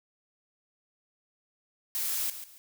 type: noise with echo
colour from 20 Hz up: blue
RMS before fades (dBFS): -31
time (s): 1.95-2.3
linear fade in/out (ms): 0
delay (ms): 140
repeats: 2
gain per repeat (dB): -11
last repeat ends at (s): 2.58
effects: none